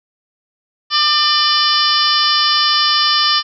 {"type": "harmonic tone with a mistuned harmonic", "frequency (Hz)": 598, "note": "D5", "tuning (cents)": 31, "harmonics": [2, 3, 4, 5, 6, 7, 8, 9], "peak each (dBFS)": [-17, -22, -29, -18, -21, -22, -17, -20], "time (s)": [0.9, 3.43], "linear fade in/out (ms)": 50, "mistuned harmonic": 6, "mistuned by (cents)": -30, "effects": []}